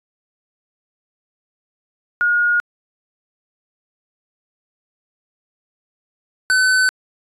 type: tone pair in turn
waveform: sine / square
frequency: 1435 / 1514.5 Hz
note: F6 / F#6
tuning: +47 / +40 cents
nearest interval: minor second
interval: 93 cents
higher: second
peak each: -13 dBFS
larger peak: neither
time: 2.21-2.6 / 6.5-6.89 s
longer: neither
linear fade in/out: 0 ms
effects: resampled to 24000 Hz